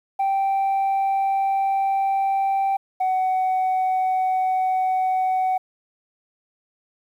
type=tone pair in turn; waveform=sine; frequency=781 / 748.8 Hz; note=G5 / F#5; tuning=-7 / +20 cents; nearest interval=minor second; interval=73 cents; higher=first; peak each=-16 dBFS; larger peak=neither; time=0.19-2.77 / 3-5.58 s; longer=neither; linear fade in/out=10 ms; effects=tanh soft clip ceiling -17 dBFS + 9-bit